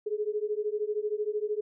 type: beating tone pair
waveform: sine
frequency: 415.3 / 428.3 Hz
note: G#4 / A4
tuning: 0 / -47 cents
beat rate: 13 Hz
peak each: -31 dBFS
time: 0.06-1.61 s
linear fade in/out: 10 ms
effects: none